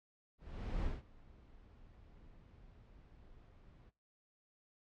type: noise with ADSR envelope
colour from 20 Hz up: brown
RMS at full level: -37 dBFS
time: 0.38-3.91 s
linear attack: 460 ms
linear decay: 180 ms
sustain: -23 dB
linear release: 25 ms
effects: noise-tail reverb RT60 0.3 s tail -21 dB re dry + low-pass 4000 Hz 12 dB/octave